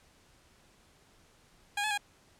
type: tone with pitch steps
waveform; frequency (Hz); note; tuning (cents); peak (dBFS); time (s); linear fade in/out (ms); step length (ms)
15% pulse; 817 / 855 / 818; G#5 / A5 / G#5; -29 / -50 / -26; -23; 1.77-1.977; 5; 69
effects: pink hiss -63 dBFS RMS until 2.39 s + low-pass 10000 Hz 12 dB/octave